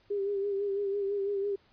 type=tone with vibrato; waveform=sine; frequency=400 Hz; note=G4; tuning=35 cents sharp; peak=-28 dBFS; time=0.1-1.56 s; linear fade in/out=10 ms; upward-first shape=sine; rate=6 Hz; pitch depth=42 cents each way; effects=pink hiss -65 dBFS RMS until 1.72 s + resampled to 11025 Hz